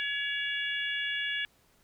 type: harmonic tone with a mistuned harmonic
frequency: 564 Hz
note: C#5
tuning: 30 cents sharp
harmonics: 3 / 4 / 5 / 6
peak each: -33 / -37 / -36 / -37 dBFS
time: 0-1.45 s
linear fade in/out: 0 ms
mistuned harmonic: 4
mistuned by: +17 cents
effects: pink hiss -66 dBFS RMS until 1.83 s